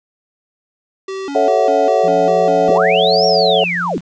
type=tone with vibrato; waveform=square; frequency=329.4 Hz; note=E4; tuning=1 cent flat; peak=-23 dBFS; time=1.08-2.78 s; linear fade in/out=5 ms; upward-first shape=square; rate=2.5 Hz; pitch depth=270 cents each way
type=chord; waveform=sine; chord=F# minor seventh; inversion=first; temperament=equal; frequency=440 / 554.4 / 659.3 / 740 Hz; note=A4 / C#5 / E5 / F#5; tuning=0 / 0 / 0 / 0 cents; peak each=-16 dBFS; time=1.35-3.64 s; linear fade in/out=2 ms
type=tone; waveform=sine; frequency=175.7 Hz; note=F3; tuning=11 cents sharp; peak=-24 dBFS; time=2.03-4.01 s; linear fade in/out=20 ms
type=linear two-way sweep; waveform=sine; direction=up then down; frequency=184 to 5610 to 184 Hz; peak=-16 dBFS; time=2.69-3.98 s; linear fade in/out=0 ms; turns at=3.26 s
effects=resampled to 16000 Hz + 7-bit